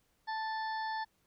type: harmonic tone with a mistuned harmonic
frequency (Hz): 880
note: A5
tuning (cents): 0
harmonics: 1 / 2 / 4 / 5 / 6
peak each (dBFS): -35 / -41 / -53 / -49 / -55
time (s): 0.27-1.05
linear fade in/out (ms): 20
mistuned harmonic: 6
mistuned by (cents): -17
effects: pink hiss -74 dBFS RMS until 1.26 s